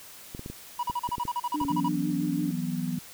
clicks, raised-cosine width 3 ms, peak -24 dBFS, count 10, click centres 0.349 / 0.394 / 0.461 / 0.5 / 0.899 / 1.09 / 1.182 / 1.253 / 1.614 / 1.651 s
triangle tone bursts, 969 Hz, B5, 33 cents flat, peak -24 dBFS, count 14, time 0.79-1.885 s, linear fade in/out 5 ms, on 42 ms, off 39 ms
sine tone with vibrato, 290.2 Hz, D4, 21 cents flat, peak -28 dBFS, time 1.54-2.51 s, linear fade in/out 5 ms, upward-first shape sine, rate 6 Hz, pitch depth 62 cents each way
sine chord, E suspended second, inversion none, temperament equal, 164.81 / 185 / 246.9 Hz, E3 / F#3 / B3, 0 / 0 / 0 cents, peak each -32 dBFS, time 1.7-2.99 s, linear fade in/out 5 ms
effects white hiss -47 dBFS RMS until 3.13 s

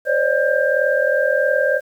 sine tone cluster, 520 / 563 / 602 / 1590 Hz, C5 / C#5 / D5 / G6, -11 / +27 / +43 / +24 cents, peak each -20 dBFS, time 0.05-1.81 s, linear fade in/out 50 ms, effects 8-bit

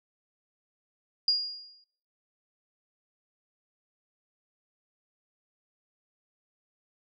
sine tone with exponential decay, 4843 Hz, D#8, 48 cents flat, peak -19 dBFS, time 1.28-1.84 s, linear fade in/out 2 ms, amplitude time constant 120 ms, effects noise-tail reverb RT60 0.6 s tail -19 dB re dry

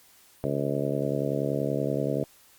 harmonic tone, 70.5 Hz, C#2, 30 cents sharp, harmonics 2 / 3 / 4 / 5 / 6 / 7 / 8 / 9, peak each -31 / -35 / -32 / -36 / -33 / -33 / -34 / -34 dBFS, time 0.44-2.24 s, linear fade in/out 0 ms, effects white hiss -57 dBFS RMS until 2.58 s + Opus 48 kbps

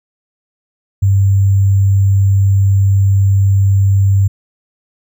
sine tone with sample-and-hold, 98 Hz, G2, in tune, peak -7 dBFS, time 1.02-4.28 s, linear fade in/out 10 ms, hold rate 7350 Hz, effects none

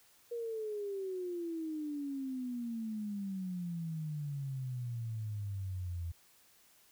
sine exponential sweep, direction down, 477.3 to 83 Hz, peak -36 dBFS, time 0.31-6.12 s, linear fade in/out 10 ms, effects white hiss -65 dBFS RMS until 6.91 s

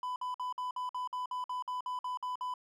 triangle tone bursts, 1000 Hz, B5, 21 cents sharp, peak -32 dBFS, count 14, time 0.03-2.539 s, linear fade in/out 2 ms, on 130 ms, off 53 ms, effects none

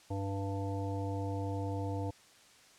harmonic tone, 98.3 Hz, G2, 5 cents sharp, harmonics 1 / 3 / 5 / 7 / 9, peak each -35 / -40 / -42 / -45 / -45 dBFS, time 0.1-2.11 s, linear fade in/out 10 ms, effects white hiss -60 dBFS RMS until 2.78 s + low-pass 8000 Hz 12 dB/octave

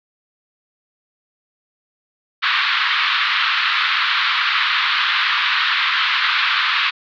pink band-pass noise, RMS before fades -18 dBFS, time 2.42-6.91 s, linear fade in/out 20 ms, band 1100 to 4100 Hz, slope 48 dB/octave, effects none

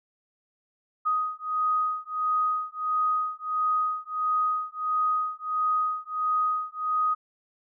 sine beating tone pair, 1249 / 1250.5 Hz, D#6 / D#6, +6 / +8 cents, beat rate 1.5 Hz, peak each -27 dBFS, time 1.05-7.15 s, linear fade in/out 20 ms, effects none

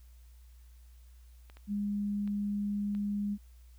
clicks, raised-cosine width 0.3 ms, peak -37 dBFS, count 4, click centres 1.499 / 1.57 / 2.276 / 2.95 s
sine tone, 204.3 Hz, G#3, 28 cents flat, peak -30 dBFS, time 1.67-3.38 s, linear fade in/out 50 ms
effects added 60 Hz sine -52 dBFS peak until 3.78 s + white hiss -69 dBFS RMS until 3.78 s

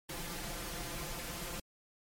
pink noise with comb filter, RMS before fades -41 dBFS, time 0.09-1.6 s, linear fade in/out 5 ms, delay 5.8 ms, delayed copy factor +0.75, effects MP3 64 kbps

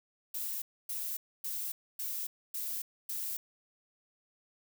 violet noise bursts, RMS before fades -37 dBFS, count 6, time 0.34-3.37 s, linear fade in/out 5 ms, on 280 ms, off 270 ms, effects none

